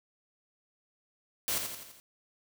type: noise with echo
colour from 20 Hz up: white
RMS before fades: -31 dBFS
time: 1.48-1.58 s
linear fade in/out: 0 ms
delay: 84 ms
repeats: 5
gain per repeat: -5 dB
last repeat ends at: 2 s
effects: none